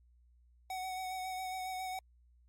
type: tone with vibrato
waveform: square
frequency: 747 Hz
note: F#5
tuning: 16 cents sharp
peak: -38 dBFS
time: 0.7-1.99 s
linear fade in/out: 2 ms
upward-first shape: sine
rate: 7.3 Hz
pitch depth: 22 cents each way
effects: added 60 Hz sine -62 dBFS peak until 2.48 s + MP3 64 kbps